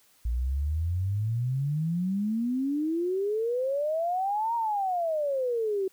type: exponential two-way sweep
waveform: sine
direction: up then down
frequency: 56.4 to 946 to 373.7 Hz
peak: -25 dBFS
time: 0.25-5.88 s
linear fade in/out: 5 ms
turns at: 4.55 s
effects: white hiss -62 dBFS RMS until 5.92 s